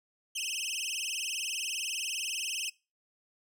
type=tone with vibrato; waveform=20% pulse; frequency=2838 Hz; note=F7; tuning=27 cents sharp; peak=-27 dBFS; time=0.35-2.7 s; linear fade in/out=10 ms; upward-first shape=sine; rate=20 Hz; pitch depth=200 cents each way; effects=noise-tail reverb RT60 0.3 s tail -24 dB re dry